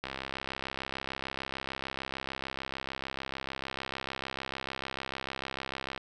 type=click train; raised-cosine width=0.3 ms; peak=-19 dBFS; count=397; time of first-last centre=0.04-5.977 s; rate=66.7 Hz; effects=none